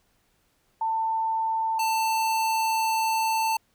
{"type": "tone pair in turn", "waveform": ["sine", "square"], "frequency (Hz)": [893, 889.6], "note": ["A5", "A5"], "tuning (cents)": [25, 19], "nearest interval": "unison", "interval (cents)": 6, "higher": "first", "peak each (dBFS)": [-23, -23], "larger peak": "neither", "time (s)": [[0.81, 1.79], [1.79, 3.57]], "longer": "second", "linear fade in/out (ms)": 5, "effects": ["pink hiss -68 dBFS RMS until 3.74 s"]}